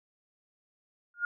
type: tone with exponential growth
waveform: sine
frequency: 1420 Hz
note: F6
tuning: 28 cents sharp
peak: -23 dBFS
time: 1.14-1.25 s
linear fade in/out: 2 ms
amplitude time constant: 23 ms
effects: none